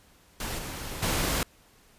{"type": "noise with level steps", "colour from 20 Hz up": "pink", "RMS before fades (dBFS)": [-33, -37, -27], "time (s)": [0.4, 1.43], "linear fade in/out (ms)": 2, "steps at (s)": [0.58, 1.02], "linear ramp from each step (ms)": 10, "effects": ["pink hiss -59 dBFS RMS until 1.98 s", "resampled to 32000 Hz"]}